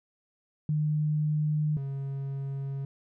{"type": "tone pair in turn", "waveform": ["sine", "triangle"], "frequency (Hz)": [151.7, 137.38], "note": ["D#3", "C#3"], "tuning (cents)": [-44, -15], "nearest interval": "major second", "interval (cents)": 171, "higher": "first", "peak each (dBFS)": [-24, -29], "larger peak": "first", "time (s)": [[0.69, 1.77], [1.77, 2.85]], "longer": "neither", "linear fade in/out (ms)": 2, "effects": []}